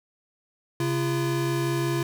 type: tone pair together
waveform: square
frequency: 135.64 / 341.4 Hz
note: C#3 / F4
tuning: -37 / -39 cents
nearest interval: octave + major third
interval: 1598 cents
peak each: -27 dBFS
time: 0.8-2.03 s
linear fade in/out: 2 ms
effects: none